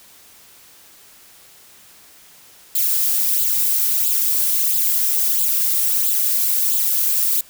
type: noise with flanger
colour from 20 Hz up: violet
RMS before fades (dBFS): -18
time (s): 2.75-7.41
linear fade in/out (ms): 5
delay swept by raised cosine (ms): 0.25 to 2.55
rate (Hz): 1.5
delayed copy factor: +0.65
effects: white hiss -47 dBFS RMS until 7.49 s